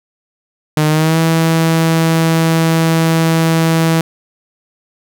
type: tone with pitch glide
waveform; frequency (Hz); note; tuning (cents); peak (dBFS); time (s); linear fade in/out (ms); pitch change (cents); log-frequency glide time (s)
sawtooth; 153.1 to 163.14; D#3 to E3; -28 to -18; -6; 0.77-4.01; 2; +110; 0.88-1.18
effects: none